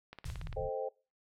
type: click train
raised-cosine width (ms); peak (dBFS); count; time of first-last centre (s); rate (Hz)
0.3; -30; 8; 0.13-0.528; 17.6
type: low-pass noise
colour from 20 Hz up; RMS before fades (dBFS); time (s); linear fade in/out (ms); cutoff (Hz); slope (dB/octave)
pink; -42; 0.25-0.69; 2; 160; 96
type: noise with exponential decay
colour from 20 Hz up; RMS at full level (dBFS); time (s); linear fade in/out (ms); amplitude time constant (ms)
white; -48; 0.25-0.66; 5; 88
type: chord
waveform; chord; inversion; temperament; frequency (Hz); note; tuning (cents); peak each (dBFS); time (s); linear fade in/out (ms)
sine; A half-diminished seventh; none; equal; 440 / 523.3 / 622.3 / 784; A4 / C5 / Eb5 / G5; 0 / 0 / 0 / 0; -39 / -37 / -43 / -42; 0.56-0.89; 10
effects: noise-tail reverb RT60 0.3 s tail -21 dB re dry + low-pass 9000 Hz 12 dB/octave